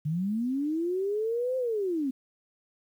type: linear two-way sweep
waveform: sine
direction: up then down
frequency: 144.4 to 523 to 252.5 Hz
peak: -26 dBFS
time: 0.05-2.11 s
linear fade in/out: 10 ms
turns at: 1.57 s
effects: 10-bit